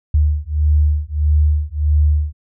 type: beating tone pair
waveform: sine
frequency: 74.3 / 75.9 Hz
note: D2 / D#2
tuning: +21 / -42 cents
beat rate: 1.6 Hz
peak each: -15 dBFS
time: 0.14-2.33 s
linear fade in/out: 5 ms
effects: none